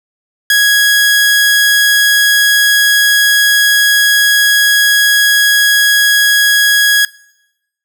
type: tone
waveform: sawtooth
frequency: 1661.2 Hz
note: G#6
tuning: in tune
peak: -3 dBFS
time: 0.5-7.05 s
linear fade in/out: 2 ms
effects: noise-tail reverb RT60 0.9 s tail -23 dB re dry